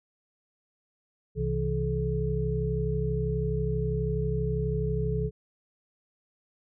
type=tone cluster; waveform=sine; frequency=65 / 131.2 / 163.5 / 428.4 Hz; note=C2 / C3 / E3 / A4; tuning=-11 / +5 / -14 / -46 cents; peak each=-31 dBFS; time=1.35-5.31 s; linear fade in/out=50 ms; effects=none